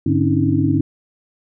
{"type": "tone cluster", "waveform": "sine", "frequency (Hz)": [101.7, 146.4, 266.9, 285.6, 317.9], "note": ["G#2", "D3", "C4", "D4", "D#4"], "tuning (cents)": [-36, -5, 35, -48, 37], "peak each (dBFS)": -20, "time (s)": [0.06, 0.81], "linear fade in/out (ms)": 5, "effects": []}